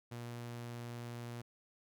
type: tone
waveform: sawtooth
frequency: 119.2 Hz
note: A#2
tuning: 39 cents sharp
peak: -39 dBFS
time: 0.11-1.42 s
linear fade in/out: 10 ms
effects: none

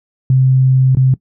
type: tone with dropouts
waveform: sine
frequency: 130.81 Hz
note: C3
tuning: in tune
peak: -7 dBFS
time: 0.3-1.14 s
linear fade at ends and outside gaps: 2 ms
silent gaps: 0.95-0.97 s
effects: noise-tail reverb RT60 0.1 s tail -19 dB re dry

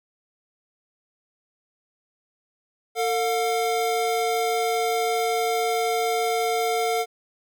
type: tone pair together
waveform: square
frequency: 450.9 / 715.8 Hz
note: A4 / F5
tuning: +42 / +42 cents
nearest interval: minor sixth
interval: 800 cents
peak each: -25 / -25 dBFS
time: 2.95-7.06 s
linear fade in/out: 50 ms
effects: none

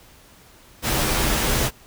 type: noise with comb filter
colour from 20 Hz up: pink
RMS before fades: -21 dBFS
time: 0.82-1.71 s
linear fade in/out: 50 ms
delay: 11 ms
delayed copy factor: -0.55
effects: pink hiss -50 dBFS RMS until 1.86 s

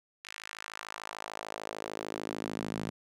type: tone with high-pass filter sweep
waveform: sawtooth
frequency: 53.4 Hz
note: G#1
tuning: 49 cents sharp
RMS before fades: -40 dBFS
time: 0.24-2.9 s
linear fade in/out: 10 ms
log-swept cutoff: 2100 to 170 Hz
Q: 1.5
effects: low-pass 10000 Hz 12 dB/octave

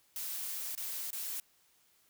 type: noise with dropouts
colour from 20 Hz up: blue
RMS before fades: -39 dBFS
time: 0.16-1.4 s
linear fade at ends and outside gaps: 1 ms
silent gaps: 0.751-0.776 / 1.105-1.13 s
effects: white hiss -69 dBFS RMS until 2.09 s

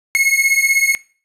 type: beating tone pair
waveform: 45% pulse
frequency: 2167 / 2183 Hz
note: C#7 / C#7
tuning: -40 / -27 cents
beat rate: 16 Hz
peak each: -15 dBFS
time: 0.15-0.95 s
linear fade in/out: 0 ms
effects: noise-tail reverb RT60 0.4 s tail -21 dB re dry + resampled to 32000 Hz

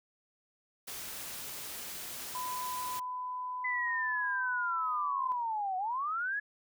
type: noise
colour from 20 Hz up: white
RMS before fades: -42 dBFS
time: 0.87-3 s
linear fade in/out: 10 ms
type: tone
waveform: sine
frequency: 1002 Hz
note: B5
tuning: 25 cents sharp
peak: -35 dBFS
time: 2.35-5.32 s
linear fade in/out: 0 ms
type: linear two-way sweep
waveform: sine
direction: down then up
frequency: 2023 to 730 to 1715 Hz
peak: -31 dBFS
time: 3.64-6.4 s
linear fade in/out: 10 ms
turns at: 5.77 s
effects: none

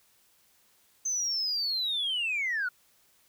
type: linear sweep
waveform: sine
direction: down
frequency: 6270 to 1400 Hz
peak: -26 dBFS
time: 1.05-2.69 s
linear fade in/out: 10 ms
effects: tanh soft clip ceiling -24 dBFS + white hiss -65 dBFS RMS until 3.28 s

